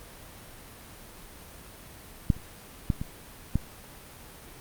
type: clicks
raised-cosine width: 5 ms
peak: -8 / -30 / -11 / -18 / -11 dBFS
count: 5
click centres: 2.302 / 2.366 / 2.902 / 3.015 / 3.556 s
effects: pink hiss -47 dBFS RMS until 4.6 s + Opus 32 kbps